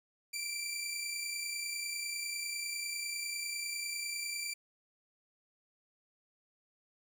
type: tone pair together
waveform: 15% pulse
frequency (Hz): 2342 / 2372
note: D7 / D7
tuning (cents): -5 / +17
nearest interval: unison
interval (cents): 22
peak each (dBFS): -31 / -35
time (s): 0.33-4.54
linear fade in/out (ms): 10
effects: 11-bit